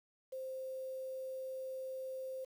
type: tone with quantisation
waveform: sine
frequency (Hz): 523.3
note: C5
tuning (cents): 0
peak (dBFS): -40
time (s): 0.32-2.45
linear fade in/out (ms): 10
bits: 10
effects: none